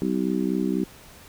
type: harmonic tone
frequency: 64 Hz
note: C2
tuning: 38 cents flat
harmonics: 3 / 4 / 5 / 6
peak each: -26 / -27 / -27 / -30 dBFS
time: 0.02-0.84 s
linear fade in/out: 0 ms
effects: pink hiss -48 dBFS RMS until 1.28 s